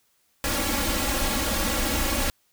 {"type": "noise with comb filter", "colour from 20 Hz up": "pink", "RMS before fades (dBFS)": -25, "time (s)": [0.44, 2.3], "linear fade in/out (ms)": 0, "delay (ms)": 3.6, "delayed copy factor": 0.9, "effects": ["white hiss -67 dBFS RMS until 2.52 s"]}